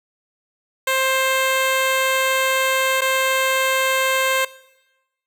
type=tone with dropouts; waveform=10% pulse; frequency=527 Hz; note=C5; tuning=12 cents sharp; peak=-9 dBFS; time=0.87-4.45 s; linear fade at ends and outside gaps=5 ms; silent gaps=3.009-3.017 s; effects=noise-tail reverb RT60 1.0 s tail -19 dB re dry